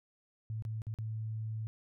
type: tone with dropouts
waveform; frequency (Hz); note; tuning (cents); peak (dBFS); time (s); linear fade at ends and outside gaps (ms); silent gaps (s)
sine; 110; A2; 0; -35; 0.5-1.67; 0; 0.623-0.651 / 0.819-0.868 / 0.94-0.987
effects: none